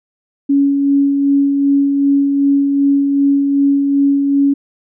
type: tone with tremolo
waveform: sine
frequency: 279.8 Hz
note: C#4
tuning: 16 cents sharp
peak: -8 dBFS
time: 0.49-4.54 s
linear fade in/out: 10 ms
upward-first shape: sine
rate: 2.6 Hz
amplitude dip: 35%
effects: none